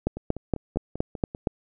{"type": "two click trains", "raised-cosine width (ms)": 2, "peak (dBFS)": [-21, -9], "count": [7, 7], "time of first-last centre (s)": [[0.17, 1.349], [0.07, 1.472]], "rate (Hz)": [5.09, 4.28], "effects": []}